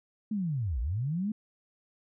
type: linear two-way sweep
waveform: sine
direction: down then up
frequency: 222 to 52.8 to 222 Hz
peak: -28 dBFS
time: 0.31-1.32 s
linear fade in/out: 5 ms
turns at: 0.8 s
effects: none